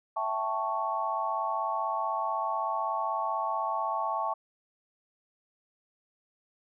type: chord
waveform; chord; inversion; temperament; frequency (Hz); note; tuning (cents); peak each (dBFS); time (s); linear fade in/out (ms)
sine; A dominant seventh; second; equal; 659.3 / 784 / 880 / 1108.7; E5 / G5 / A5 / C#6; 0 / 0 / 0 / 0; -35 / -36 / -32 / -32; 0.16-4.34; 10
effects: none